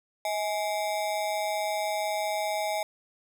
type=ring-modulated tone; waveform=square; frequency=735 Hz; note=F#5; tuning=12 cents flat; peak=-25 dBFS; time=0.25-2.83 s; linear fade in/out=2 ms; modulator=97.2 Hz; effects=none